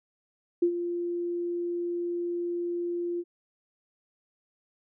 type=tone with ADSR envelope; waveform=sine; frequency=347.3 Hz; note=F4; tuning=10 cents flat; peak=-18 dBFS; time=0.62-3.24 s; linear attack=7 ms; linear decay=82 ms; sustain=-10 dB; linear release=45 ms; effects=none